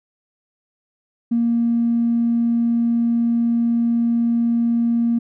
triangle tone with tanh clipping, 234 Hz, A#3, 7 cents sharp, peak -15 dBFS, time 1.31-5.19 s, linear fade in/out 10 ms, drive 4 dB, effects none

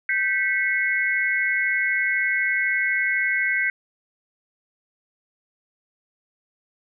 sine tone cluster, 1558 / 1970 / 2182 Hz, G6 / B6 / C#7, -11 / -5 / -28 cents, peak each -24 dBFS, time 0.09-3.7 s, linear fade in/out 2 ms, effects none

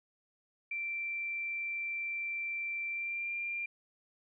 sine tone with pitch glide, 2349 to 2385 Hz, D7 to D7, 0 to +26 cents, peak -34 dBFS, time 0.71-3.66 s, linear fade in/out 5 ms, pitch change +26 cents, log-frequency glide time 2.89-3.33 s, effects none

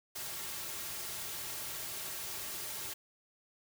white noise with comb filter, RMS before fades -41 dBFS, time 0.15-2.94 s, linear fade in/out 10 ms, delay 4 ms, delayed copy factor -0.5, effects none

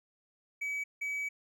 triangle tone pair in turn, 2280 / 2280 Hz, C#7 / C#7, +48 / +48 cents, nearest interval unison, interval 0 cents, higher neither, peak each -31 / -31 dBFS, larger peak neither, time 0.61-0.84 / 1.01-1.29 s, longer second, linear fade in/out 10 ms, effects none

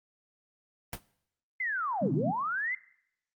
pink noise with exponential decay, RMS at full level -31 dBFS, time 0.93-1.02 s, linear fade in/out 1 ms, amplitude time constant 18 ms
sine linear two-way sweep, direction down then up, 2109 to 238 to 2109 Hz, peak -29 dBFS, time 1.6-2.75 s, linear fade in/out 5 ms, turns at 2.13 s
pink band-pass noise, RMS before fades -30 dBFS, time 2.01-2.32 s, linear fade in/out 20 ms, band 130 to 280 Hz, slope 96 dB/octave
effects noise-tail reverb RT60 0.7 s tail -20 dB re dry + Opus 32 kbps

